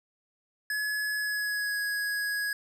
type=tone with pitch glide; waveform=square; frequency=1698 to 1664 Hz; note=G#6 to G#6; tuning=+38 to +3 cents; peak=-29 dBFS; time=0.7-2.53 s; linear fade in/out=2 ms; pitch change=-35 cents; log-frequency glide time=1.15-1.78 s; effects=none